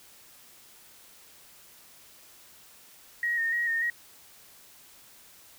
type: tone with vibrato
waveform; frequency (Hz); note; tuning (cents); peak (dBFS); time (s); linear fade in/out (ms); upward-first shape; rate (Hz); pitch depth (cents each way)
sine; 1864.7; A#6; 0; -25; 3.23-3.9; 2; square; 3.4; 27
effects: white hiss -54 dBFS RMS until 5.58 s